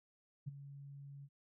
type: tone with ADSR envelope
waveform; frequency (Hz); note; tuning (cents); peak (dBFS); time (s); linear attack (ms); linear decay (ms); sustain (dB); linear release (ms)
sine; 140.4; C#3; +22; -37; 0.46-1.29; 20; 18; -12; 52
effects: none